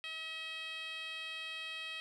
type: tone with band-pass filter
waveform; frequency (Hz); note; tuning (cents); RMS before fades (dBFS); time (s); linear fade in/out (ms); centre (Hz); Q
10% pulse; 640; D#5; +49; -43; 0.04-2; 0; 2900; 2.2
effects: none